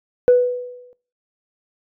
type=tone with exponential decay; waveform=sine; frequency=493.9 Hz; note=B4; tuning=in tune; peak=-5 dBFS; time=0.28-0.93 s; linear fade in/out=0 ms; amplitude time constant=140 ms; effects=noise-tail reverb RT60 0.4 s tail -21 dB re dry + tanh soft clip ceiling -5 dBFS

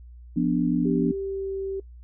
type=chord; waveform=sine; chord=B diminished; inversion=second; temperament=equal; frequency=174.61 / 246.9 / 293.7 Hz; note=F3 / B3 / D4; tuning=0 / 0 / 0 cents; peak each=-25 / -24 / -24 dBFS; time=0.36-1.12 s; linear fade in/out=10 ms
type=tone with pitch glide; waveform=sine; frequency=393 to 388.3 Hz; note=G4 to G4; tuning=+4 to -16 cents; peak=-27 dBFS; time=0.85-1.8 s; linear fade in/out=5 ms; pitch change=-20 cents; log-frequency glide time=0.97-1.5 s
effects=noise-tail reverb RT60 0.1 s tail -21 dB re dry + added 60 Hz sine -42 dBFS peak until 2.03 s

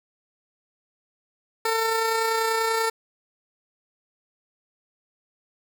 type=tone with amplitude modulation; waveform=15% pulse; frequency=450.1 Hz; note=A4; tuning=39 cents sharp; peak=-14 dBFS; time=1.65-2.9 s; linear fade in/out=5 ms; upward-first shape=sine; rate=30.3 Hz; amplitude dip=30%; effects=none

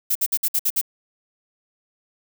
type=noise bursts; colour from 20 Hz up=violet; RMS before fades=-20 dBFS; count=7; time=0.1-0.814 s; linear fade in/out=10 ms; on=54 ms; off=56 ms; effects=none

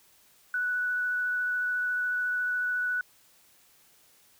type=tone with vibrato; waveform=sine; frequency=1480 Hz; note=F#6; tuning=in tune; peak=-26 dBFS; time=0.54-3.01 s; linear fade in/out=2 ms; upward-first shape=sine; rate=14 Hz; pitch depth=9 cents each way; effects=white hiss -61 dBFS RMS until 4.39 s

